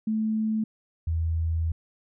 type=tone pair in turn; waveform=sine; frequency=218.3 / 81.77 Hz; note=A3 / E2; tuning=-13 / -13 cents; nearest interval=octave + perfect fourth; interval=1700 cents; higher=first; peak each=-23 dBFS; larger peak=neither; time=0.07-0.64 / 1.07-1.72 s; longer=second; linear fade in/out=5 ms; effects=none